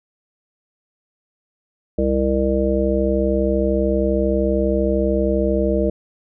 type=harmonic tone; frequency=66.4 Hz; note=C2; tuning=26 cents sharp; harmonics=1 / 3 / 5 / 7 / 9; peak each=-22 / -22 / -22 / -22 / -22 dBFS; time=1.98-5.9 s; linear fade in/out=5 ms; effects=none